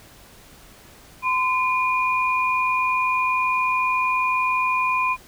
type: tone pair together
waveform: sine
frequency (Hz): 1022.5 / 2432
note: C6 / D#7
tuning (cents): -40 / -40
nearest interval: octave + minor third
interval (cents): 1500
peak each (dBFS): -20 / -23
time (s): 1.22-5.17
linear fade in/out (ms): 50
effects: pink hiss -48 dBFS RMS until 5.27 s